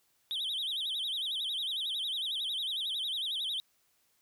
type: tone with vibrato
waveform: sine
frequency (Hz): 3441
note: A7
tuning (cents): -39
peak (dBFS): -29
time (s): 0.31-3.6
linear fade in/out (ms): 0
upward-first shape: sine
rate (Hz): 11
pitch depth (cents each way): 210
effects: tanh soft clip ceiling -31 dBFS + white hiss -72 dBFS RMS until 4.21 s